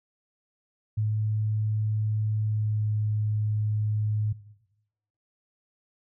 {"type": "tone with pitch glide", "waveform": "sine", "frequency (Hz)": [107.5, 106.51], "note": ["A2", "G#2"], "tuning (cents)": [-40, 44], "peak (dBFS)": -23, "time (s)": [0.97, 4.33], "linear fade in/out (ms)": 10, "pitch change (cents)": -16, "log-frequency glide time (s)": [2.45, 2.9], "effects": ["noise-tail reverb RT60 0.9 s tail -17 dB re dry"]}